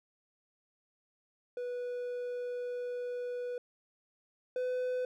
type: tone pair in turn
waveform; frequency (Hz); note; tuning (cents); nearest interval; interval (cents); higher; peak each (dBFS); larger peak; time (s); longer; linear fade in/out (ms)
triangle; 490.8 / 503.1; B4 / B4; -11 / +32; unison; 43; second; -33 / -29; second; 1.57-3.58 / 4.56-5.05; first; 2
effects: none